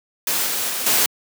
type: noise with level steps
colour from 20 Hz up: white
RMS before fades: -21 / -23 / -25 / -17 dBFS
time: 0.27-1.06 s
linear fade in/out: 2 ms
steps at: 0.46 / 0.69 / 0.86 s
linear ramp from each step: 5 ms
effects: high-pass 200 Hz 12 dB/octave